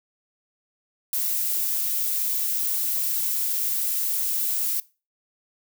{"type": "noise", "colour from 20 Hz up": "violet", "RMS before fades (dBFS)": -25, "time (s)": [1.13, 4.8], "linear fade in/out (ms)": 2, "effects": ["noise-tail reverb RT60 0.3 s tail -20 dB re dry"]}